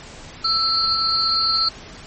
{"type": "tone cluster", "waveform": "sine", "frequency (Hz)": [1328, 4205, 4522], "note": ["E6", "C8", "C#8"], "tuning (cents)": [12, 8, 34], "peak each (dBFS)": [-23, -19, -21], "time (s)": [0.44, 1.69], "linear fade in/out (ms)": 10, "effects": ["pink hiss -39 dBFS RMS until 2.06 s", "MP3 32 kbps"]}